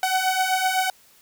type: beating tone pair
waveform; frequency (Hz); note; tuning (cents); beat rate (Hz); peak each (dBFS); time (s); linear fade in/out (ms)
sawtooth; 746 / 753.9; F#5 / F#5; +14 / +32; 7.9; -21 / -18; 0.03-0.9; 2
effects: white hiss -55 dBFS RMS until 1.21 s